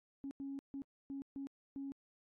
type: tone bursts at uneven times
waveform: sine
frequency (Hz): 275.4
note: C#4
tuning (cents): -11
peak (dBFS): -40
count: 6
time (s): 0.24-0.31 / 0.4-0.59 / 0.74-0.82 / 1.1-1.22 / 1.36-1.47 / 1.76-1.92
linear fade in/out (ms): 0
effects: tanh soft clip ceiling -36 dBFS + AAC 32 kbps